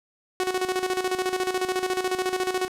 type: tone with tremolo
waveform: sawtooth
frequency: 370 Hz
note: F#4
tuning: in tune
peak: -18 dBFS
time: 0.4-2.68 s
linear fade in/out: 0 ms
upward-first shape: square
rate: 14 Hz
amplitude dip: 65%
effects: low-pass 12000 Hz 12 dB/octave